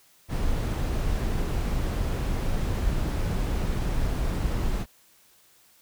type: noise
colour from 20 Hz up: brown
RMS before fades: -26 dBFS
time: 0.28-4.86 s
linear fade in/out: 50 ms
effects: white hiss -59 dBFS RMS until 5.81 s